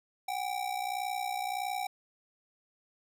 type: ring-modulated tone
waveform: square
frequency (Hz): 771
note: G5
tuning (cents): -29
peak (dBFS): -30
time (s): 0.28-1.87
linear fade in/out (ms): 5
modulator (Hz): 30.8
effects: none